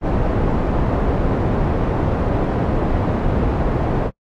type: low-pass noise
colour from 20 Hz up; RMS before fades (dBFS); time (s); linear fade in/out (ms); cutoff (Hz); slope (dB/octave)
pink; -18; 0.01-4.11; 50; 790; 12
effects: noise-tail reverb RT60 0.1 s tail -24 dB re dry + AAC 64 kbps